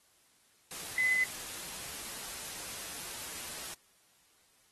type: tone in noise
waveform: sine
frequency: 2025 Hz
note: B6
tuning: 43 cents sharp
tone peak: -25 dBFS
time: 0.98-1.24 s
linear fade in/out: 2 ms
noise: white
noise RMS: -42 dBFS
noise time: 0.71-3.74 s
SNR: +14 dB
effects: white hiss -67 dBFS RMS until 4.71 s + AAC 32 kbps